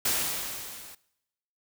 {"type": "noise with level ramp", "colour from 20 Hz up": "white", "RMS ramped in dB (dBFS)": [-25, -47], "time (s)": [0.05, 0.95], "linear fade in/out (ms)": 5, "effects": ["noise-tail reverb RT60 0.9 s tail -21 dB re dry"]}